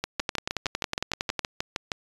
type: two click trains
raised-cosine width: 0.2 ms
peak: -9 / -10 dBFS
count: 14 / 13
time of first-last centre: 0.2-1.393 / 0.04-1.918 s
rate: 10.9 / 6.39 Hz
effects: resampled to 24000 Hz